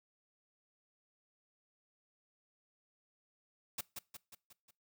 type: noise with echo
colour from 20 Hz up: white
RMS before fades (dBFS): -39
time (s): 3.78-3.81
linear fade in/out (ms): 5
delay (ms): 180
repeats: 5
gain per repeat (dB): -5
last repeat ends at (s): 4.71
effects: noise-tail reverb RT60 0.3 s tail -23 dB re dry